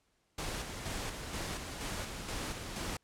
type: noise with tremolo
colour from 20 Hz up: pink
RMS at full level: -38 dBFS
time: 0.38-2.97 s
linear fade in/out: 5 ms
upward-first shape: square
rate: 2.1 Hz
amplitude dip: 40%
effects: pink hiss -75 dBFS RMS until 3.03 s + low-pass 10000 Hz 12 dB/octave